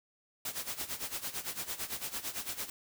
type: noise with tremolo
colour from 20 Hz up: white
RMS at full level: -36 dBFS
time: 0.45-2.7 s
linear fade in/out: 2 ms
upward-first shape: sine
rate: 8.9 Hz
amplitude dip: 80%
effects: none